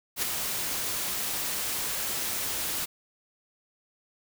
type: noise with ADSR envelope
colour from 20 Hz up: white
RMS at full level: -26 dBFS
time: 0.16-2.86 s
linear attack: 67 ms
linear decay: 4 ms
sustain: -5 dB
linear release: 18 ms
effects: none